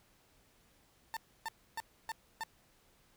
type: tone bursts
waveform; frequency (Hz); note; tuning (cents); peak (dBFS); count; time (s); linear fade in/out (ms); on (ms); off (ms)
30% pulse; 898; A5; +35; -34; 5; 1.14-2.435; 0; 27; 290
effects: pink hiss -68 dBFS RMS until 3.16 s